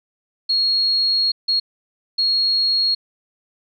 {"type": "tone bursts at uneven times", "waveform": "sine", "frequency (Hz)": 4297, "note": "C8", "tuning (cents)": 45, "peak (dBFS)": -15, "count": 3, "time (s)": [[0.49, 1.32], [1.48, 1.6], [2.18, 2.95]], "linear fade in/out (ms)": 10, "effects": []}